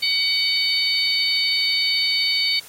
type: harmonic tone with a mistuned harmonic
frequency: 752 Hz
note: F#5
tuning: 28 cents sharp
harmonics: 3 / 4 / 5 / 6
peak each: -24 / -28 / -26 / -20 dBFS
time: 0.02-2.6 s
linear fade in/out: 10 ms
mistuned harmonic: 5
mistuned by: -23 cents
effects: white hiss -43 dBFS RMS until 2.68 s + AAC 48 kbps